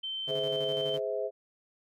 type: tone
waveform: sine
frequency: 3098 Hz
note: G7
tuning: 21 cents flat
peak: -33 dBFS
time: 0.03-0.97 s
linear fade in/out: 10 ms
type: chord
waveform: sine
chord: Ab augmented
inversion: none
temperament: just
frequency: 415.3 / 519.1 / 648.9 Hz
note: Ab4 / C5 / E5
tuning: 0 / -14 / -27 cents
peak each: -34 dBFS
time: 0.27-1.31 s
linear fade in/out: 50 ms
type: tone with tremolo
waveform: sawtooth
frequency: 146.83 Hz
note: D3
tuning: in tune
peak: -36 dBFS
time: 0.27-1 s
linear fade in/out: 20 ms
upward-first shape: square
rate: 12 Hz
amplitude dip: 50%
effects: none